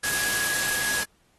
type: tone in noise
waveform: sine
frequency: 1664 Hz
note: G#6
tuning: 3 cents sharp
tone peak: -27 dBFS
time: 0.03-1.04 s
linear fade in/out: 10 ms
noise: white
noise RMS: -27 dBFS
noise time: 0.03-1.04 s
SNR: -3 dB
effects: pink hiss -65 dBFS RMS until 1.38 s + AAC 32 kbps